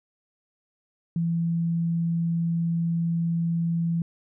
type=tone; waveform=sine; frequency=167.7 Hz; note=E3; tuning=30 cents sharp; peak=-22 dBFS; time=1.16-4.02 s; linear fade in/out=2 ms; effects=none